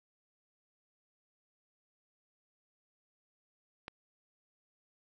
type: click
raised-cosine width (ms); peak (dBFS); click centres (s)
0.3; -25; 3.881
effects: none